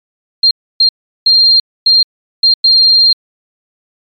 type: tone bursts at uneven times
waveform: sine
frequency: 4194 Hz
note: C8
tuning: 3 cents sharp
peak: -4 dBFS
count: 6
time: 0.43-0.51 / 0.8-0.89 / 1.26-1.6 / 1.86-2.03 / 2.43-2.54 / 2.64-3.13 s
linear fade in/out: 5 ms
effects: MP3 96 kbps